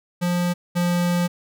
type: tone pair in turn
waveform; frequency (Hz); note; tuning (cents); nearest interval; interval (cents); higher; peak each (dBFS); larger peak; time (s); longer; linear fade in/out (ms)
square; 176.1 / 175.38; F3 / F3; +15 / +8; unison; 7; first; -20 / -19; second; 0.21-0.54 / 0.75-1.28; second; 20
effects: none